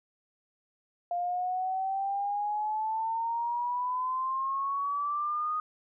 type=exponential sweep; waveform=sine; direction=up; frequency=697 to 1244.5 Hz; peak=-28 dBFS; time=1.11-5.6 s; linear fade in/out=2 ms; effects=none